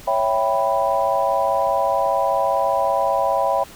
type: chord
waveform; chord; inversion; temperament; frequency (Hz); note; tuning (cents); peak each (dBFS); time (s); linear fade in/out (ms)
sine; C# half-diminished seventh; none; equal; 554.4 / 659.3 / 784 / 987.8; C#5 / E5 / G5 / B5; 0 / 0 / 0 / 0; -22; 0.07-3.64; 10
effects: pink hiss -42 dBFS RMS until 3.75 s